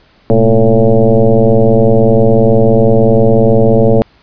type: tone with frequency modulation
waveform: sine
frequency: 219.5 Hz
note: A3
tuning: 4 cents flat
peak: -4 dBFS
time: 0.3-4.02 s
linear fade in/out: 0 ms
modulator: 114 Hz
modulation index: 3.4
effects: pink hiss -48 dBFS RMS until 4.22 s + resampled to 11025 Hz